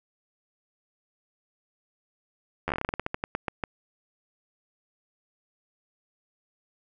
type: slowing click train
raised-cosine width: 0.5 ms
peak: -13 dBFS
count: 18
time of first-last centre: 2.68-3.638 s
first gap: 11 ms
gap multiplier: 1.18
effects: none